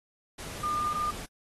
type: tone in noise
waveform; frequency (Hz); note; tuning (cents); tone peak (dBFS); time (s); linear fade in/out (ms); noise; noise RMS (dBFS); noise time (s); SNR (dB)
sine; 1207; D6; +47; -27; 0.63-1.11; 10; pink; -41; 0.38-1.26; +11
effects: AAC 32 kbps